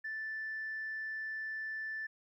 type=tone; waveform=sine; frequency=1760 Hz; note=A6; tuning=in tune; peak=-36 dBFS; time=0.04-2.07 s; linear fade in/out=10 ms; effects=tanh soft clip ceiling -33 dBFS + 13-bit